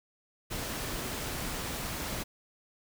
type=noise; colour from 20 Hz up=pink; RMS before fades=-36 dBFS; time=0.5-2.24 s; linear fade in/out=20 ms; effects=none